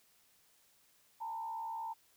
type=tone with frequency modulation; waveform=sine; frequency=903 Hz; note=A5; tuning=45 cents sharp; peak=-38 dBFS; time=1.2-1.94 s; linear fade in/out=20 ms; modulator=68.6 Hz; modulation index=0.58; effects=white hiss -69 dBFS RMS until 2.16 s